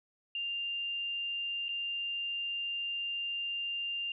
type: tone with dropouts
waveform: sine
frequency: 2794 Hz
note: F7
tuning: in tune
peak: -33 dBFS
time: 0.35-4.12 s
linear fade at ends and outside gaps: 2 ms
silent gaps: 1.684-1.69 s
effects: none